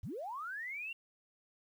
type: linear sweep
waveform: sine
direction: up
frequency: 61.74 to 2794 Hz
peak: -39 dBFS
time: 0.03-0.93 s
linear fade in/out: 5 ms
effects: 11-bit